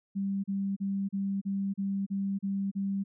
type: tone bursts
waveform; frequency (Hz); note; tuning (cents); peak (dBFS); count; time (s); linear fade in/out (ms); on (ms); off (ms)
sine; 196.6; G3; +5; -28; 9; 0.15-3.04; 20; 290; 35
effects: none